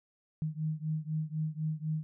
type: beating tone pair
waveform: sine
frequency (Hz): 154.2 / 158.2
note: D#3 / D#3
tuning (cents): -15 / +29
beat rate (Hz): 4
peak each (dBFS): -34 / -35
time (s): 0.42-2.03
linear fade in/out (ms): 0
effects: none